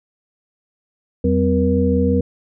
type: tone cluster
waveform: sine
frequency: 84.5 / 190.3 / 256.2 / 476.6 Hz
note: E2 / F#3 / C4 / A#4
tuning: +43 / +49 / -36 / +38 cents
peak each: -19 dBFS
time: 1.24-2.21 s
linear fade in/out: 5 ms
effects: none